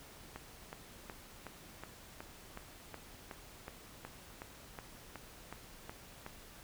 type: click train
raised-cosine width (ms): 0.5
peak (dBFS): -29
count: 17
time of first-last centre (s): 0.36-6.264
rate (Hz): 2.71
effects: pink hiss -55 dBFS RMS until 6.63 s